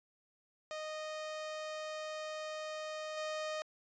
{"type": "tone with level steps", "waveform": "sawtooth", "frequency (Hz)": 619, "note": "D#5", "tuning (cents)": -9, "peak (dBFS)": [-36, -33], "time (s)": [0.71, 3.62], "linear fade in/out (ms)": 0, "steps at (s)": 3.17, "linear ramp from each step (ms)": 5, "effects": ["resampled to 16000 Hz"]}